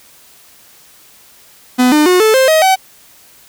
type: tone with pitch steps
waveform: 45% pulse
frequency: 250.8 / 301.7 / 363 / 436.7 / 525.3 / 632 / 760.3 Hz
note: B3 / D4 / F#4 / A4 / C5 / D#5 / F#5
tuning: +27 / +47 / -33 / -13 / +7 / +27 / +47 cents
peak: -7 dBFS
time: 1.78-2.76 s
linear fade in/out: 20 ms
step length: 140 ms
effects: white hiss -44 dBFS RMS until 3.48 s